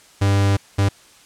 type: tone bursts at uneven times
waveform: 45% pulse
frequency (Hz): 99.3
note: G2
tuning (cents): +23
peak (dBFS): -14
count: 2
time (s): 0.21-0.57 / 0.78-0.89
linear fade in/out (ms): 10
effects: white hiss -49 dBFS RMS until 1.25 s + low-pass 9000 Hz 12 dB/octave